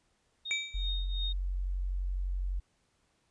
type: tone with tremolo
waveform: sine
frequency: 3707 Hz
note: A#7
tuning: 10 cents flat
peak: -33 dBFS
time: 0.45-1.33 s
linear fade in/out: 10 ms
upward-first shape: triangle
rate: 2.8 Hz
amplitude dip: 90%
type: tone with exponential decay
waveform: square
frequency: 2317 Hz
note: D7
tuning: 24 cents flat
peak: -28 dBFS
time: 0.51-0.89 s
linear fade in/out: 0 ms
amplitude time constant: 82 ms
type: tone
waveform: sine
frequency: 45.92 Hz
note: F#1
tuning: 12 cents flat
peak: -30 dBFS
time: 0.74-2.6 s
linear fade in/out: 10 ms
effects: pink hiss -73 dBFS RMS until 3.3 s + resampled to 22050 Hz